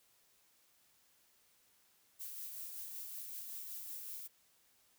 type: noise with tremolo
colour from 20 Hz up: violet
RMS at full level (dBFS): -45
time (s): 2.19-4.28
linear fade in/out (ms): 20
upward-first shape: sine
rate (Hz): 5.3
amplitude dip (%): 30
effects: white hiss -71 dBFS RMS until 4.98 s